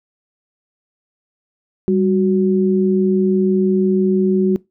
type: tone pair together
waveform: sine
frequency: 196 / 370 Hz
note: G3 / F#4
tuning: 0 / 0 cents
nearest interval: major seventh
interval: 1100 cents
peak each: -15 / -15 dBFS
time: 1.88-4.56 s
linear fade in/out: 0 ms
effects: noise-tail reverb RT60 0.2 s tail -22 dB re dry